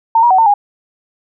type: tone with pitch steps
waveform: sine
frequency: 908 / 954 / 752 / 903 / 817 Hz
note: A#5 / A#5 / F#5 / A5 / G#5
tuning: -46 / +40 / +28 / +45 / -29 cents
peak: -6 dBFS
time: 0.15-0.54 s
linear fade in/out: 5 ms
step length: 78 ms
effects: none